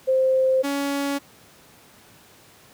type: tone pair in turn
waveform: sine / sawtooth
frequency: 523.3 / 280.9 Hz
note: C5 / C#4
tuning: 0 / +23 cents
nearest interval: major seventh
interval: 1077 cents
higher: first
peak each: -16 / -19 dBFS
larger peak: first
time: 0.07-0.63 / 0.63-1.19 s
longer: neither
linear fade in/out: 20 ms
effects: pink hiss -51 dBFS RMS until 2.73 s + high-pass 100 Hz 12 dB/octave